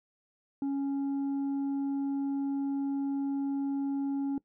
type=tone with tanh clipping; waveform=triangle; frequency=277.2 Hz; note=C#4; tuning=in tune; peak=-29 dBFS; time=0.62-4.38 s; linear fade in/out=2 ms; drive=8 dB; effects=noise-tail reverb RT60 0.1 s tail -20 dB re dry